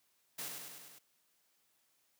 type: noise with echo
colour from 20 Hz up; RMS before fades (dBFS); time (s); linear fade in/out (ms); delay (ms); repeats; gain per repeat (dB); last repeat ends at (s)
white; -42; 0.38-0.49; 10; 100; 5; -3; 0.99
effects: white hiss -75 dBFS RMS until 2.19 s + high-pass 100 Hz 12 dB/octave